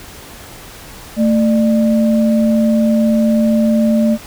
sine tone pair together, 223 / 597 Hz, A3 / D5, +23 / +28 cents, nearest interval octave + perfect fourth, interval 1705 cents, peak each -10 / -18 dBFS, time 1.16-4.18 s, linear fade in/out 50 ms, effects pink hiss -35 dBFS RMS until 4.26 s

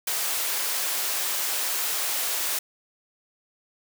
white high-pass noise, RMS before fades -27 dBFS, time 0.07-2.59 s, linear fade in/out 5 ms, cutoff 490 Hz, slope 12 dB/octave, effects none

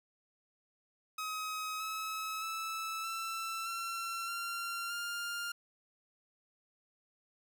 sawtooth tone with pitch steps, 1268 / 1289.4 / 1311.2 / 1333.3 / 1355.9 / 1378.8 / 1402.1 Hz, D#6 / E6 / E6 / E6 / E6 / F6 / F6, +32 / -39 / -10 / +19 / +48 / -23 / +6 cents, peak -33 dBFS, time 1.18-5.52 s, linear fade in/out 5 ms, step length 620 ms, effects none

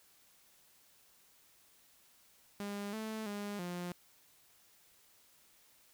sawtooth tone with pitch steps, 202.7 / 219 / 204.5 / 176.8 Hz, G#3 / A3 / G#3 / F3, -42 / -8 / -26 / +22 cents, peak -35 dBFS, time 2.6-3.92 s, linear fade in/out 0 ms, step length 330 ms, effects white hiss -66 dBFS RMS until 5.93 s

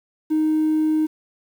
triangle tone, 311.1 Hz, D#4, in tune, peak -13 dBFS, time 0.3-1.07 s, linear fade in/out 20 ms, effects tanh soft clip ceiling -13 dBFS + 8-bit

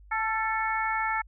harmonic tone with a mistuned harmonic, 440 Hz, A4, in tune, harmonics 2 / 3 / 4 / 5, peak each -29 / -31 / -32 / -33 dBFS, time 0.11-1.22 s, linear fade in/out 10 ms, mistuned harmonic 3, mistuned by +31 cents, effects added 50 Hz sine -49 dBFS peak until 1.27 s

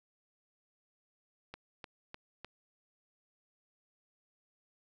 click train, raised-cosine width 0.3 ms, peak -28 dBFS, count 4, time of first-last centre 1.54-2.446 s, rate 3.31 Hz, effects none

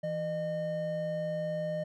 triangle tone pair together, 164.77 / 610 Hz, E3 / D#5, 0 / -34 cents, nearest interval octave + major seventh, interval 2266 cents, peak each -35 / -30 dBFS, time 0.03-1.84 s, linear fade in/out 10 ms, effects none

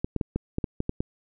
clicks, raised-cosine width 3 ms, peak -13 dBFS, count 9, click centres 0.045 / 0.163 / 0.212 / 0.36 / 0.584 / 0.642 / 0.804 / 0.894 / 1.005 s, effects none

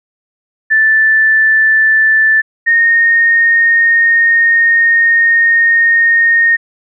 sine tone pair in turn, 1760 / 1847.9 Hz, A6 / A#6, 0 / -16 cents, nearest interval minor second, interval 84 cents, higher second, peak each -6 dBFS, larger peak neither, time 0.7-2.42 / 2.66-6.57 s, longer second, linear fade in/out 20 ms, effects none

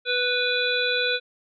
harmonic tone, 493.9 Hz, B4, in tune, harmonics 1 / 3 / 5 / 7 / 8, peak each -27 / -26 / -28 / -29 / -28 dBFS, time 0.05-1.2 s, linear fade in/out 50 ms, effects none

